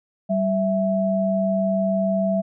sine tone pair together, 193.52 / 660 Hz, G3 / E5, -22 / +2 cents, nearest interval octave + major sixth, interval 2124 cents, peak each -21 dBFS, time 0.29-2.42 s, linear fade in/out 20 ms, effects none

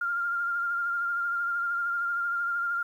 sine tone with vibrato, 1396.9 Hz, F6, in tune, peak -26 dBFS, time 0.01-2.83 s, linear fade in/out 5 ms, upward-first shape sine, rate 13 Hz, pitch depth 25 cents each way, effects 10-bit

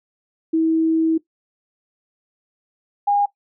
sine tone pair in turn, 322.9 / 813.7 Hz, E4 / G#5, -36 / -36 cents, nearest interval octave + major third, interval 1600 cents, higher second, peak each -14 dBFS, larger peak neither, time 0.53-1.18 / 3.07-3.26 s, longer first, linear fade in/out 10 ms, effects noise-tail reverb RT60 0.1 s tail -17 dB re dry

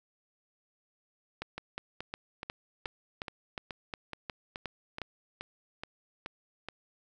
two click trains, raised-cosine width 0.3 ms, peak -20 / -22 dBFS, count 11 / 13, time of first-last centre 1.42-5.017 / 1.58-6.686 s, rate 2.78 / 2.35 Hz, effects none

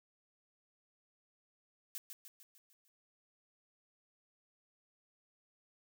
blue noise with echo, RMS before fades -43 dBFS, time 1.95-1.98 s, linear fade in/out 0 ms, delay 150 ms, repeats 6, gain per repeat -5 dB, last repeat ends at 2.88 s, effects none

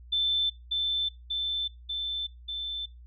sine tone with echo, 3536 Hz, A7, 8 cents sharp, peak -23 dBFS, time 0.12-0.5 s, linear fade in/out 10 ms, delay 590 ms, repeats 4, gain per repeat -2 dB, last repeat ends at 2.86 s, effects noise-tail reverb RT60 0.2 s tail -20 dB re dry + added 60 Hz sine -46 dBFS peak until 3.06 s

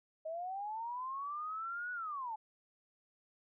sine linear two-way sweep, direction up then down, 622.3 to 1480 to 842 Hz, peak -38 dBFS, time 0.25-2.36 s, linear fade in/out 10 ms, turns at 1.92 s, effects none

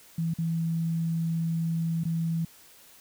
sine tone with dropouts, 164.81 Hz, E3, in tune, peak -25 dBFS, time 0.18-2.45 s, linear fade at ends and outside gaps 5 ms, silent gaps 0.338-0.385 / 2.037-2.052 s, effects white hiss -54 dBFS RMS until 3 s

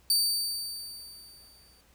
sawtooth tone with exponential decay, 4609 Hz, D8, 33 cents flat, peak -18 dBFS, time 0.1-1.81 s, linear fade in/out 2 ms, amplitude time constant 370 ms, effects added 61 Hz sine -63 dBFS peak until 1.94 s + pink hiss -63 dBFS RMS until 1.94 s

